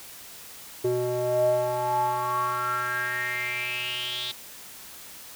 square tone with band-pass filter sweep, 123.47 Hz, B2, in tune, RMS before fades -27 dBFS, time 0.84-4.32 s, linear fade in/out 10 ms, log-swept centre 420 to 3700 Hz, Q 7.6, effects white hiss -44 dBFS RMS until 5.35 s

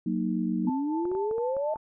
sine chord, D# minor, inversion first, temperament equal, 185 / 233.1 / 311.1 Hz, F#3 / A#3 / D#4, 0 / 0 / 0 cents, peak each -29 / -29 / -31 dBFS, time 0.06-0.7 s, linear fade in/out 5 ms
sine exponential sweep, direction up, 244.4 to 634 Hz, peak -26 dBFS, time 0.65-1.74 s, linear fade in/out 2 ms
sine tone with tremolo, 880 Hz, A5, in tune, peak -32 dBFS, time 0.67-1.77 s, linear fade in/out 5 ms, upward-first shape sine, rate 4.1 Hz, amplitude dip 75%
clicks, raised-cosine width 1 ms, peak -28 dBFS, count 7, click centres 1.054 / 1.116 / 1.151 / 1.312 / 1.382 / 1.567 / 1.759 s
effects none

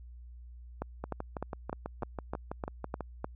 two click trains, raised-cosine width 1 ms, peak -22 / -20 dBFS, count 13 / 9, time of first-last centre 1.04-3.007 / 0.82-3.244 s, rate 6.1 / 3.3 Hz, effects added 60 Hz sine -46 dBFS peak until 3.35 s

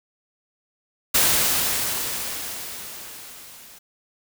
white noise with level ramp, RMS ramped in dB -17 to -46 dBFS, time 1.14-3.79 s, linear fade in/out 10 ms, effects none

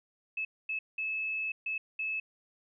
sine tone bursts at uneven times, 2600 Hz, E7, 24 cents flat, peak -31 dBFS, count 5, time 0.37-0.45 / 0.69-0.79 / 0.98-1.52 / 1.66-1.78 / 1.99-2.2 s, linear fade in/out 5 ms, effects none

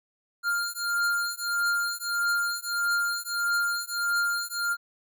square beating tone pair, 1400 / 1401.6 Hz, F6 / F6, +4 / +6 cents, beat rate 1.6 Hz, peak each -29 dBFS, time 0.43-4.77 s, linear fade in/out 50 ms, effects none

